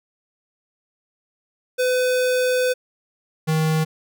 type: tone pair in turn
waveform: square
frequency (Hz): 504 / 157.7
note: B4 / D#3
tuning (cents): +35 / +24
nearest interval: octave + minor sixth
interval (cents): 2011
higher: first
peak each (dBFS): -18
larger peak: neither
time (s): 1.78-2.74 / 3.47-3.85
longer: first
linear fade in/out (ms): 20
effects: none